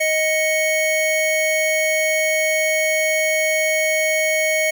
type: tone pair together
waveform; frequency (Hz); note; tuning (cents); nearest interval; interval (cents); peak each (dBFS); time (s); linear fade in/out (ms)
square; 627 / 2217; D#5 / C#7; +13 / 0; octave + minor seventh; 2187; -20; 0-4.71; 10
effects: none